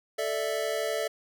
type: chord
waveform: square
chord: A suspended fourth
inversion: none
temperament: equal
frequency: 440 / 587.3 / 659.3 Hz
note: A4 / D5 / E5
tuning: 0 / 0 / 0 cents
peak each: -33 dBFS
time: 0.18-1.08 s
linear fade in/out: 10 ms
effects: none